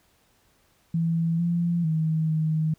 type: tone with pitch steps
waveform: sine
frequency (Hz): 165.6 / 171.5 / 158.7 / 157.1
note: E3 / F3 / D#3 / D#3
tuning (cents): +8 / -31 / +35 / +17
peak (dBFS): -21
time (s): 0.94-2.74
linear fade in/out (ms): 5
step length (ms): 450
effects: pink hiss -64 dBFS RMS until 2.78 s